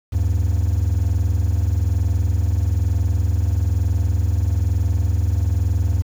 triangle tone pair together, 76.71 / 97.8 Hz, D#2 / G2, -24 / -4 cents, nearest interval major third, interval 420 cents, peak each -16 dBFS, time 0.12-6.03 s, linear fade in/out 20 ms, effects tanh soft clip ceiling -9 dBFS + 7-bit

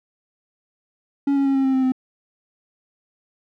triangle tone with pitch steps, 280 / 276.3 / 272.7 / 269.1 / 265.5 / 262 / 258.5 Hz, C#4 / C#4 / C#4 / C4 / C4 / C4 / C4, +18 / -6 / -28 / +49 / +25 / +2 / -21 cents, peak -14 dBFS, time 1.27-1.921 s, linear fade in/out 5 ms, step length 93 ms, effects none

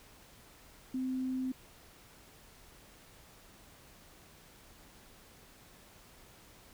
sine tone, 258.7 Hz, C4, 19 cents flat, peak -32 dBFS, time 0.94-1.52 s, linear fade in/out 5 ms, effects pink hiss -58 dBFS RMS until 6.73 s

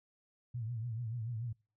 sine tone with vibrato, 115.7 Hz, A#2, 13 cents flat, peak -36 dBFS, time 0.54-1.53 s, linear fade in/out 10 ms, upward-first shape triangle, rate 6.9 Hz, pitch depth 140 cents each way, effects noise-tail reverb RT60 0.4 s tail -26 dB re dry

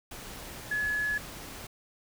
sine tone in noise, 1700 Hz, G#6, 40 cents sharp, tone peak -27 dBFS, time 0.71-1.18 s, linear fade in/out 5 ms, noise pink, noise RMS -43 dBFS, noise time 0.11-1.67 s, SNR +13 dB, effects none

